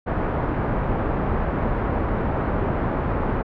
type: low-pass noise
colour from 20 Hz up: pink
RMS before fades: -23 dBFS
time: 0.06-3.43 s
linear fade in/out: 20 ms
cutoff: 1300 Hz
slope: 12 dB/octave
effects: low-pass 2000 Hz 12 dB/octave